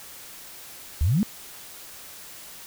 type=exponential sweep; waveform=sine; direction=up; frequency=67.6 to 233.1 Hz; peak=-18 dBFS; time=1.01-1.23 s; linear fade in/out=0 ms; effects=white hiss -43 dBFS RMS until 2.66 s